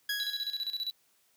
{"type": "tone with exponential decay", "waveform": "20% pulse", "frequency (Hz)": 1661.2, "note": "G#6", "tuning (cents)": 0, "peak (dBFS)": -24, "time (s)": [0.09, 0.88], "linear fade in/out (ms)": 5, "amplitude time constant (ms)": 170}
{"type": "tone with tremolo", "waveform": "triangle", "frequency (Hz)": 3944, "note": "B7", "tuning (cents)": -3, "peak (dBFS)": -29, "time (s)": [0.2, 0.91], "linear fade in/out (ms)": 0, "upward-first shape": "square", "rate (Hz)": 15, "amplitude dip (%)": 75}
{"effects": ["white hiss -69 dBFS RMS until 1.36 s", "high-pass 100 Hz 12 dB/octave"]}